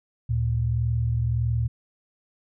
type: tone pair together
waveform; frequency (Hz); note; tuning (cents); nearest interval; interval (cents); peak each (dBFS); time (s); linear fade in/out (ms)
sine; 73.42 / 115.08; D2 / A#2; 0 / -22; minor sixth; 778; -27 / -22; 0.29-1.68; 10
effects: none